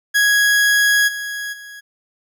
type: tone with level steps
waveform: 40% pulse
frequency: 1661.2 Hz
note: G#6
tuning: in tune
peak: -11 / -23 / -33 dBFS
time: 0.14-1.81 s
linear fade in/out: 20 ms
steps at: 1.07 / 1.52 s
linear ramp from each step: 20 ms
effects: none